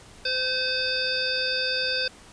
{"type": "harmonic tone with a mistuned harmonic", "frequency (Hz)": 515, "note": "C5", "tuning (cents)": -28, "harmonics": [1, 3, 5, 7, 9, 10], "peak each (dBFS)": [-32, -30, -32, -32, -28, -33], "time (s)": [0.25, 2.08], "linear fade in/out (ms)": 5, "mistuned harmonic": 10, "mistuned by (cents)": -31, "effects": ["pink hiss -49 dBFS RMS until 2.32 s", "resampled to 22050 Hz"]}